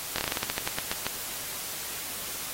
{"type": "slowing click train", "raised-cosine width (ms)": 0.2, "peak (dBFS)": -10, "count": 14, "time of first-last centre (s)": [0.16, 1.066], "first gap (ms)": 23, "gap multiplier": 1.17, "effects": ["white hiss -36 dBFS RMS until 2.53 s", "AAC 48 kbps"]}